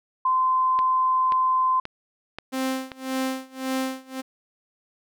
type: tone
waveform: sine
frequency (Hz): 1033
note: C6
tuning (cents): -22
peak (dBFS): -18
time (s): 0.25-1.8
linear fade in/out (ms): 5
type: click train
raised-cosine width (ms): 0.3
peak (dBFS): -17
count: 5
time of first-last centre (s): 0.79-2.918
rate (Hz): 1.88
type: tone with tremolo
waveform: sawtooth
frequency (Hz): 262.4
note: C4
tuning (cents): +5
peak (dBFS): -19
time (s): 2.52-4.22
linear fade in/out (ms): 20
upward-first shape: sine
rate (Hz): 1.8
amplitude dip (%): 95
effects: none